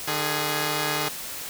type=tone pair together; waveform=5% pulse; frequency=150.92 / 415.9 Hz; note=D3 / G#4; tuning=+48 / +2 cents; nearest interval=octave + tritone; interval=1754 cents; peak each=-16 dBFS; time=0.07-1.09 s; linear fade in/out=10 ms; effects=white hiss -35 dBFS RMS until 1.49 s